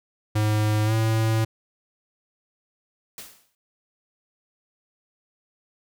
square tone with pitch glide, 106.8 to 111.34 Hz, G#2 to A2, +49 to +21 cents, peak -20 dBFS, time 0.35-1.45 s, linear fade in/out 10 ms, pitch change +72 cents, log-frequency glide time 0.85-0.93 s
white noise with exponential decay, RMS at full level -36 dBFS, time 3.18-3.55 s, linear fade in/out 1 ms, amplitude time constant 80 ms
effects none

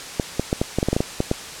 clicks, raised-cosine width 2 ms, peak -5 dBFS, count 12, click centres 0.198 / 0.396 / 0.529 / 0.615 / 0.786 / 0.829 / 0.886 / 0.93 / 0.965 / 1.005 / 1.204 / 1.314 s, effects white hiss -34 dBFS RMS until 1.6 s + low-pass 8000 Hz 12 dB/octave

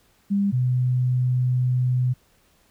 sine tone pair in turn, 200 / 125.99 Hz, G3 / B2, +35 / +35 cents, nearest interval minor sixth, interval 800 cents, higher first, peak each -18 dBFS, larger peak neither, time 0.3-0.52 / 0.52-2.14 s, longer second, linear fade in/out 20 ms, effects pink hiss -61 dBFS RMS until 2.7 s

